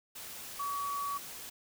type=tone in noise; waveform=sine; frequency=1134 Hz; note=C#6; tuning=39 cents sharp; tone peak=-33 dBFS; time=0.59-1.18 s; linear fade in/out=10 ms; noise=white; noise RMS=-45 dBFS; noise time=0.15-1.5 s; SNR=+9 dB; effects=none